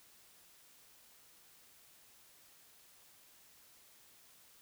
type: silence
effects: white hiss -63 dBFS RMS until 4.61 s